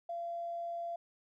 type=tone with tanh clipping; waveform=triangle; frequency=684 Hz; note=F5; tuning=36 cents flat; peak=-36 dBFS; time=0.09-0.96 s; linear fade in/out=5 ms; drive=3 dB; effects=none